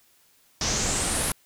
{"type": "noise with low-pass filter sweep", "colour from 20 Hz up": "pink", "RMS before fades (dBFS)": -26, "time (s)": [0.61, 1.32], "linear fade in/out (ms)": 2, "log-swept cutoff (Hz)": [5700, 11000], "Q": 4.7, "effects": ["white hiss -61 dBFS RMS until 1.45 s"]}